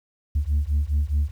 sine beating tone pair, 70.8 / 75.6 Hz, C#2 / D#2, +37 / -49 cents, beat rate 4.8 Hz, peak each -21 dBFS, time 0.35-1.31 s, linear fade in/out 10 ms, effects tanh soft clip ceiling -16 dBFS + 9-bit

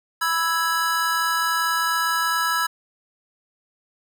square chord, E major, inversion second, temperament equal, 987.8 / 1318.5 / 1661.2 Hz, B5 / E6 / G#6, 0 / 0 / 0 cents, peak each -27 / -24 / -25 dBFS, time 0.21-2.67 s, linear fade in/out 10 ms, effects none

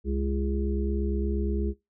harmonic tone with a mistuned harmonic, 68.5 Hz, C#2, 20 cents flat, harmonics 1 / 3 / 5 / 6, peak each -27 / -32 / -34 / -35 dBFS, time 0.04-1.74 s, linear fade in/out 50 ms, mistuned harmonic 1, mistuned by -24 cents, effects noise-tail reverb RT60 0.2 s tail -19 dB re dry

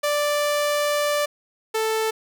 sawtooth tone pair in turn, 587.3 / 441 Hz, D5 / A4, 0 / +4 cents, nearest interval perfect fourth, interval 496 cents, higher first, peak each -16 / -17 dBFS, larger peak first, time 0.03-1.26 / 1.74-2.11 s, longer first, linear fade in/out 10 ms, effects none

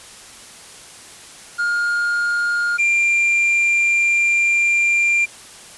triangle tone pair in turn, 1417 / 2383 Hz, F6 / D7, +25 / +25 cents, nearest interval major sixth, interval 900 cents, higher second, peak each -15 / -12 dBFS, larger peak second, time 1.58-2.78 / 2.78-5.26 s, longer second, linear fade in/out 20 ms, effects white hiss -40 dBFS RMS until 5.77 s + resampled to 24000 Hz

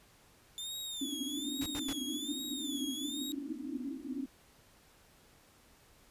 sawtooth tone with vibrato, 3539 Hz, A7, 9 cents sharp, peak -36 dBFS, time 0.58-3.32 s, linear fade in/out 0 ms, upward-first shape sine, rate 1.2 Hz, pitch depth 120 cents each way
white band-pass noise, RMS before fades -40 dBFS, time 1.01-4.26 s, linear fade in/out 5 ms, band 250 to 310 Hz, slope 96 dB/octave
pink noise bursts, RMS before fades -42 dBFS, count 3, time 1.61-1.932 s, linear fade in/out 5 ms, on 52 ms, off 83 ms
effects pink hiss -63 dBFS RMS until 6.1 s + resampled to 32000 Hz

